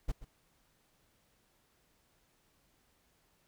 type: noise with echo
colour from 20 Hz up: brown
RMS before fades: -31 dBFS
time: 0.08-0.12 s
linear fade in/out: 10 ms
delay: 130 ms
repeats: 1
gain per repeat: -15 dB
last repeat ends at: 0.25 s
effects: pink hiss -72 dBFS RMS until 3.47 s